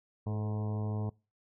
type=harmonic tone with a mistuned harmonic; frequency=106 Hz; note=G#2; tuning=36 cents sharp; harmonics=1 / 2 / 3 / 4 / 5 / 6 / 7 / 8 / 9 / 10; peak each=-32 / -39 / -48 / -45 / -52 / -50 / -51 / -54 / -52 / -56 dBFS; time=0.26-1.1 s; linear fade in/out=10 ms; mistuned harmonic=4; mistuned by=+29 cents; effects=noise-tail reverb RT60 0.3 s tail -24 dB re dry